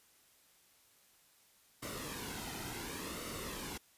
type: noise with flanger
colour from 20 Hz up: pink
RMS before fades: -43 dBFS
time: 1.82-3.78 s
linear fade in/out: 10 ms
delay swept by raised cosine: 1.2 to 1.79 ms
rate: 0.69 Hz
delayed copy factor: -0.6
effects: white hiss -67 dBFS RMS until 3.97 s + resampled to 32000 Hz